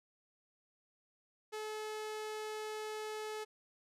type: tone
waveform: sawtooth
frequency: 430 Hz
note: A4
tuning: 40 cents flat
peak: -36 dBFS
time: 1.52-3.45 s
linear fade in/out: 20 ms
effects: low-pass 11000 Hz 12 dB/octave